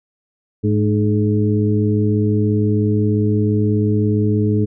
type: harmonic tone with a mistuned harmonic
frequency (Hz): 105.9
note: G#2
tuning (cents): +34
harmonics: 1 / 2 / 3 / 4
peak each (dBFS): -16 / -19 / -21 / -22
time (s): 0.63-4.66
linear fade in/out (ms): 20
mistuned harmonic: 3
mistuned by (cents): -50
effects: none